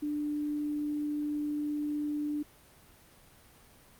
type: tone with quantisation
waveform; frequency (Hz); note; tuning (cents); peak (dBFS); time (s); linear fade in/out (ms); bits
sine; 296.2; D4; +15; -30; 0.02-2.43; 10; 10
effects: pink hiss -58 dBFS RMS until 3.99 s + Opus 32 kbps